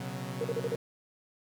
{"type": "chord", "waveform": "sawtooth", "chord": "B suspended second", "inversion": "none", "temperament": "equal with one note detuned", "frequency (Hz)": [123.47, 136.6, 185], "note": ["B2", "C#3", "F#3"], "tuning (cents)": [0, -25, 0], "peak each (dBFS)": -36, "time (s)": [0, 0.76], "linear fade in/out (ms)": 5}
{"type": "tone bursts", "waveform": "sine", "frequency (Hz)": 466.2, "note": "A#4", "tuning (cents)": 0, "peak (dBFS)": -28, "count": 5, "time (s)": [0.41, 0.752], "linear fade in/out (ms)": 2, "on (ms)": 34, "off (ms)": 43}
{"effects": []}